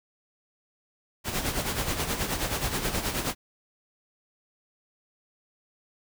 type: noise with tremolo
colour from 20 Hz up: pink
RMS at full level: -27 dBFS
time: 1.24-3.35 s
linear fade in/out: 50 ms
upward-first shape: sine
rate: 9.4 Hz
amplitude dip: 60%
effects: none